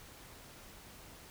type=silence; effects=pink hiss -54 dBFS RMS until 1.3 s